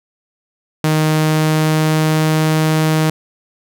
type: tone with pitch glide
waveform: sawtooth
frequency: 155.56 to 157 Hz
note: D#3 to D#3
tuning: 0 to +16 cents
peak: -8 dBFS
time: 0.84-3.1 s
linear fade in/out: 2 ms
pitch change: +16 cents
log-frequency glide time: 1.06-2.77 s
effects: none